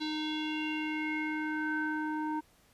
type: tone with low-pass filter sweep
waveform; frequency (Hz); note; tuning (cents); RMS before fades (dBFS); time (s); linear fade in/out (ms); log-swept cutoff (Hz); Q
square; 308; D#4; -17; -34; 0-2.41; 20; 4000 to 1100; 5.8
effects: pink hiss -65 dBFS RMS until 2.73 s + resampled to 32000 Hz